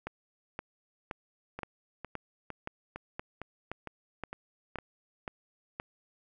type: two click trains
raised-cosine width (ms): 0.5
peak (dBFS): -24 / -21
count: 8 / 12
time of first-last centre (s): 1.59-4.786 / 0.07-5.799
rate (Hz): 2.19 / 1.92
effects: none